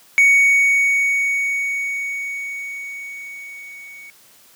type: tone with level ramp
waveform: triangle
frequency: 2234 Hz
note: C#7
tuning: 13 cents sharp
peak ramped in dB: -7 to -35 dBFS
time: 0.18-4.1 s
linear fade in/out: 0 ms
effects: white hiss -50 dBFS RMS until 4.55 s + high-pass 100 Hz 12 dB/octave